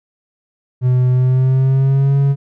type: tone with pitch glide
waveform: triangle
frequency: 126.2 to 139.22 Hz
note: B2 to C#3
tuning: +38 to +8 cents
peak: -8 dBFS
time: 0.81-2.36 s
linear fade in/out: 50 ms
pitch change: +170 cents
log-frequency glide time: 1.11-2.17 s
effects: none